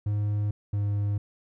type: tone pair in turn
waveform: triangle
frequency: 103.83 / 102.22 Hz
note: G#2 / G#2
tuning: 0 / -27 cents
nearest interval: unison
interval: 27 cents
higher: first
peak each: -22 dBFS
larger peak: neither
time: 0.06-0.51 / 0.73-1.18 s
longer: neither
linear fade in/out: 5 ms
effects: none